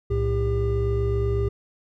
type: tone cluster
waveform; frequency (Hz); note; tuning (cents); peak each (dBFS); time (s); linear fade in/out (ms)
triangle; 63.3 / 111.3 / 399.7; B1 / A2 / G4; +43 / +20 / +34; -23; 0.1-1.49; 10
effects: none